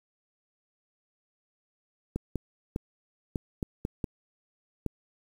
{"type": "clicks", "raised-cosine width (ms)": 3, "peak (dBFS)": -17, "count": 8, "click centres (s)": [2.16, 2.357, 2.761, 3.358, 3.628, 3.851, 4.042, 4.863], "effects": ["8-bit"]}